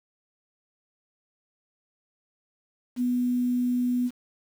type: tone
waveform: sine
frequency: 246.7 Hz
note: B3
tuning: 2 cents flat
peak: -22 dBFS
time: 2.96-4.11 s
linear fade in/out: 50 ms
effects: 8-bit